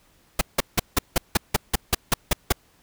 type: noise bursts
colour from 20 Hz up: pink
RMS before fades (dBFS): -18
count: 12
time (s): 0.39-2.524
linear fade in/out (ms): 5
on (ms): 22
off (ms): 170
effects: pink hiss -60 dBFS RMS until 2.82 s